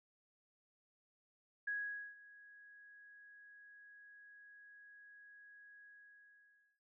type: tone with ADSR envelope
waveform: sine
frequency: 1661.2 Hz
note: G#6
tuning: in tune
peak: -36 dBFS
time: 1.67-6.8 s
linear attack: 8 ms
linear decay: 470 ms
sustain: -21 dB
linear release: 950 ms
effects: none